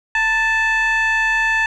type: tone with frequency modulation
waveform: sine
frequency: 1760 Hz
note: A6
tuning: in tune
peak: -12 dBFS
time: 0.15-1.66 s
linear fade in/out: 2 ms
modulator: 861 Hz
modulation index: 0.82
effects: tanh soft clip ceiling -13 dBFS